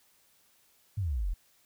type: exponential sweep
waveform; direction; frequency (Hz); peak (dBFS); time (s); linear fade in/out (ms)
sine; down; 110 to 37.53; -28; 0.97-1.34; 10
effects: white hiss -66 dBFS RMS until 1.65 s